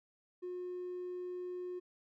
triangle tone, 360 Hz, F#4, 47 cents flat, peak -36 dBFS, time 0.42-1.8 s, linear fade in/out 20 ms, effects tanh soft clip ceiling -35 dBFS

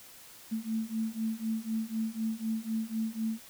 sine beating tone pair, 220 / 224 Hz, A3 / A3, 0 / +31 cents, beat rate 4 Hz, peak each -34 / -33 dBFS, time 0.51-3.4 s, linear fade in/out 20 ms, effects white hiss -52 dBFS RMS until 3.49 s

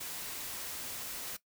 white noise, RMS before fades -41 dBFS, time 0-1.37 s, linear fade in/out 10 ms, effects noise-tail reverb RT60 0.1 s tail -17 dB re dry

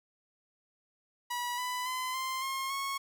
sawtooth tone with pitch steps, 972 / 995.9 / 1020.3 / 1045.4 / 1071.1 / 1097.4 Hz, B5 / B5 / C6 / C6 / C6 / C#6, -28 / +14 / -44 / -2 / +40 / -18 cents, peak -29 dBFS, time 1.3-2.98 s, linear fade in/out 10 ms, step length 280 ms, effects none

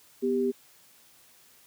sine tone pair together, 247.3 / 394.5 Hz, B3 / G4, +3 / +11 cents, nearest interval minor sixth, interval 808 cents, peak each -28 / -25 dBFS, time 0.22-0.52 s, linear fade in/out 20 ms, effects white hiss -58 dBFS RMS until 1.66 s + high-pass 60 Hz 12 dB/octave

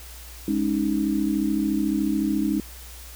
sine chord, Ab suspended fourth, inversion none, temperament equal, 207.7 / 277.2 / 311.1 Hz, Ab3 / Db4 / Eb4, 0 / 0 / 0 cents, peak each -25 / -26 / -24 dBFS, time 0.48-2.6 s, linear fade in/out 2 ms, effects added 60 Hz sine -41 dBFS peak until 3.15 s + white hiss -44 dBFS RMS until 3.15 s

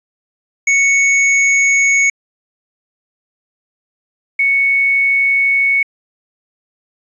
square / sine tone pair in turn, 2217 / 2217 Hz, C#7 / C#7, 0 / 0 cents, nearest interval unison, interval 0 cents, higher neither, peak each -10 dBFS, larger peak neither, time 0.67-2.1 / 4.39-5.83 s, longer second, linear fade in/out 5 ms, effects resampled to 22050 Hz + 8-bit

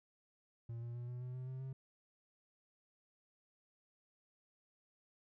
triangle tone with pitch steps, 116.54 / 118.71 / 120.93 / 123.18 / 125.48 / 127.82 / 130.21 / 132.64 Hz, A#2 / A#2 / B2 / B2 / B2 / C3 / C3 / C3, 0 / +32 / -36 / -4 / +28 / -40 / -8 / +24 cents, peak -40 dBFS, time 0.69-1.73 s, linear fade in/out 5 ms, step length 130 ms, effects none

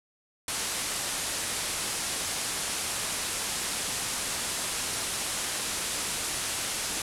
white low-pass noise, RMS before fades -32 dBFS, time 0.48-7.02 s, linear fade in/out 2 ms, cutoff 11000 Hz, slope 48 dB/octave, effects none

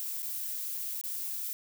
violet noise with dropouts, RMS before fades -36 dBFS, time 0-1.53 s, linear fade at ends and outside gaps 0 ms, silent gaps 0.222-0.229 / 1.013-1.038 s, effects none

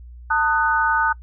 sine chord, D# diminished, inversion second, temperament just, 896 / 1244.5 / 1493.4 Hz, A5 / D#6 / F#6, +31 / 0 / +16 cents, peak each -20 / -22 / -19 dBFS, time 0.3-1.13 s, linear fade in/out 10 ms, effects noise-tail reverb RT60 0.1 s tail -24 dB re dry + added 60 Hz sine -37 dBFS peak until 1.22 s

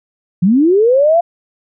sine linear sweep, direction up, 164.81 to 701 Hz, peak -7 dBFS, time 0.42-1.21 s, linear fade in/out 10 ms, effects none

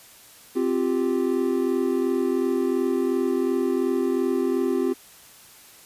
triangle chord, C suspended fourth, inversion none, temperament equal, 261.6 / 349.2 / 392 Hz, C4 / F4 / G4, 0 / 0 / 0 cents, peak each -23 dBFS, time 0.55-4.94 s, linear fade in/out 20 ms, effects white hiss -49 dBFS RMS until 5.85 s + resampled to 32000 Hz

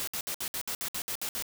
white noise bursts, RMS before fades -34 dBFS, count 11, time 0-1.424 s, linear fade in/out 0 ms, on 74 ms, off 61 ms, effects none

